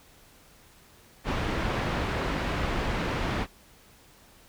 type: low-pass noise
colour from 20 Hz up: pink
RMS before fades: -29 dBFS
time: 1.24-3.47 s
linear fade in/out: 50 ms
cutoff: 2600 Hz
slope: 12 dB/octave
effects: pink hiss -56 dBFS RMS until 4.48 s